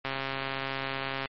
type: click train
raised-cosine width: 0.3 ms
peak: -15 dBFS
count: 164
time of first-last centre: 0.05-1.257 s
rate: 135 Hz
effects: low-pass 4000 Hz 12 dB/octave + MP3 32 kbps